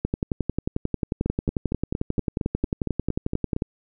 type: two click trains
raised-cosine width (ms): 3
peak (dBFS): -10 / -12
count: 41 / 11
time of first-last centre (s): 0.05-3.621 / 1.26-3.564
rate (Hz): 11.2 / 4.34
effects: none